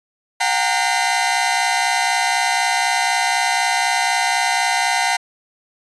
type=tone cluster; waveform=sawtooth; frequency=726 / 790 / 920 / 2046 Hz; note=F#5 / G5 / A#5 / C7; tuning=-33 / +13 / -23 / -39 cents; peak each=-18 dBFS; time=0.4-5.17 s; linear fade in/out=10 ms; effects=resampled to 22050 Hz